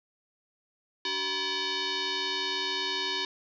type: tone with frequency modulation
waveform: sine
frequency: 380 Hz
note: F#4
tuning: 46 cents sharp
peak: -28 dBFS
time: 1.05-3.25 s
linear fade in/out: 2 ms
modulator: 671 Hz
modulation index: 6.6
effects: none